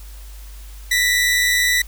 sawtooth tone pair together, 1875.8 / 1975.5 Hz, A#6 / B6, +10 / 0 cents, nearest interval minor second, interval 90 cents, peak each -19 / -12 dBFS, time 0.91-1.82 s, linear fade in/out 5 ms, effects added 50 Hz sine -34 dBFS peak until 1.87 s + white hiss -46 dBFS RMS until 1.87 s

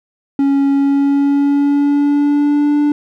triangle tone with pitch glide, 277.5 to 293.5 Hz, C#4 to D4, +2 to -1 cents, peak -8 dBFS, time 0.39-2.92 s, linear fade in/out 2 ms, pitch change +97 cents, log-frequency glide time 0.71-2.8 s, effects none

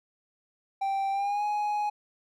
triangle tone with pitch glide, 783 to 834.4 Hz, G5 to G#5, -2 to +8 cents, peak -24 dBFS, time 0.81-1.9 s, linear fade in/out 10 ms, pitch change +110 cents, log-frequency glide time 1.11-1.44 s, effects none

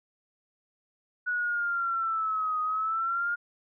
sine linear two-way sweep, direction down then up, 1473 to 1244.5 to 1424 Hz, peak -26 dBFS, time 1.26-3.36 s, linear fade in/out 20 ms, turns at 2.61 s, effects none

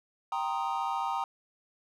triangle chord, C minor seventh, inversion second, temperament equal, 784 / 932.3 / 1046.5 / 1244.5 Hz, G5 / Bb5 / C6 / Eb6, 0 / 0 / 0 / 0 cents, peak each -32 / -31 / -37 / -34 dBFS, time 0.32-1.24 s, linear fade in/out 2 ms, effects none

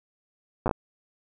slowing click train, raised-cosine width 1 ms, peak -11 dBFS, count 5, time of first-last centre 0.66-0.712 s, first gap 8 ms, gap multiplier 1.33, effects none

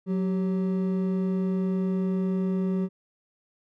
triangle tone pair together, 185 / 386.8 Hz, F#3 / G4, 0 / -23 cents, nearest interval octave + minor second, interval 1277 cents, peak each -22 / -30 dBFS, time 0.06-2.89 s, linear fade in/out 50 ms, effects none

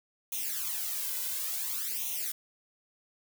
blue noise with flanger, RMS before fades -34 dBFS, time 0.32-2.32 s, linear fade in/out 5 ms, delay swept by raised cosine 0.31 to 2.01 ms, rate 0.57 Hz, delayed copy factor +0.9, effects none

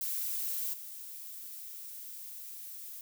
violet noise with level steps, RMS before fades -35 / -45 dBFS, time 0.01-3.01 s, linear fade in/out 2 ms, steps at 0.73 s, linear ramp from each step 10 ms, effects none

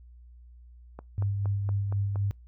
click train, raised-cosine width 1 ms, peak -26 dBFS, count 6, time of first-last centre 0.99-2.158 s, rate 4.28 Hz
sine tone with tremolo, 100.1 Hz, G2, 37 cents sharp, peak -24 dBFS, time 1.18-2.31 s, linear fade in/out 0 ms, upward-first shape sine, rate 4 Hz, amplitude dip 35%
effects noise-tail reverb RT60 0.2 s tail -26 dB re dry + added 60 Hz sine -48 dBFS peak until 2.47 s

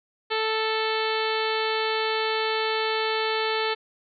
harmonic tone, 440 Hz, A4, in tune, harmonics 1 / 2 / 3 / 4 / 5 / 6 / 7 / 8 / 9 / 10, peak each -27 / -30 / -32 / -33 / -34 / -35 / -35 / -36 / -37 / -37 dBFS, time 0.3-3.75 s, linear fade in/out 20 ms, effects none

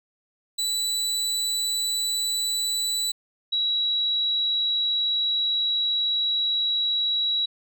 30% pulse / sine tone pair in turn, 3962 / 3887 Hz, B7 / B7, +5 / -28 cents, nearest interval unison, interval 33 cents, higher first, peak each -21 dBFS, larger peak neither, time 0.58-3.12 / 3.52-7.46 s, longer second, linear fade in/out 10 ms, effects none

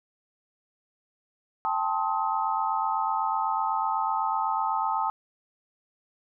sine chord, A half-diminished seventh, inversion third, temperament just, 792 / 880 / 1056 / 1267.2 Hz, G5 / A5 / C6 / Eb6, +18 / 0 / +16 / +31 cents, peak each -31 / -27 / -33 / -30 dBFS, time 1.65-5.1 s, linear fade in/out 0 ms, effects none

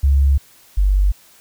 sine tone pair in turn, 69.3 / 48.43 Hz, C#2 / G1, 0 / -20 cents, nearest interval tritone, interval 620 cents, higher first, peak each -10 / -11 dBFS, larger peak first, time 0.03-0.38 / 0.77-1.12 s, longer neither, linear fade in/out 10 ms, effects white hiss -49 dBFS RMS until 1.4 s

